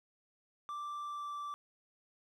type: tone with pitch glide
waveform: triangle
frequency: 1174.7 to 1167.3 Hz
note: D6 to D6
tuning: 0 to -11 cents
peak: -37 dBFS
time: 0.69-1.54 s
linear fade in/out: 0 ms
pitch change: -11 cents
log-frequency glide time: 1.03-1.36 s
effects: none